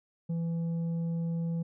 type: tone with tanh clipping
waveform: sine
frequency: 166.9 Hz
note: E3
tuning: 22 cents sharp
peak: -30 dBFS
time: 0.29-1.63 s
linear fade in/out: 10 ms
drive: 5 dB
effects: none